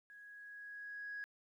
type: tone with level ramp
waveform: sine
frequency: 1661.2 Hz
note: G#6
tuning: in tune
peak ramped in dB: -54 to -40 dBFS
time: 0.1-1.24 s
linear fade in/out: 0 ms
effects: tanh soft clip ceiling -38 dBFS + 13-bit